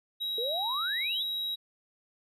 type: tone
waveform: triangle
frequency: 3844 Hz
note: B7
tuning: 48 cents flat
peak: -29 dBFS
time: 0.2-1.56 s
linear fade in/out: 20 ms
type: exponential sweep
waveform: sine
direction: up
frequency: 438.4 to 3647 Hz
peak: -32 dBFS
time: 0.38-1.23 s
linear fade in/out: 2 ms
effects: resampled to 32000 Hz